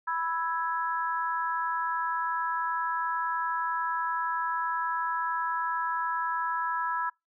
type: chord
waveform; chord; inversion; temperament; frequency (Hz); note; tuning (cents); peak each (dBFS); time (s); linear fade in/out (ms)
sine; E major; second; equal; 987.8 / 1318.5 / 1661.2; B5 / E6 / G#6; 0 / 0 / 0; -30 / -32 / -34; 0.07-7.1; 10
effects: noise-tail reverb RT60 0.2 s tail -26 dB re dry